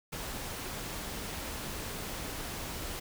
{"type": "noise", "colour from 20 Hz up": "pink", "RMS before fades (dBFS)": -39, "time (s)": [0.12, 3], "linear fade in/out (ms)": 10, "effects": []}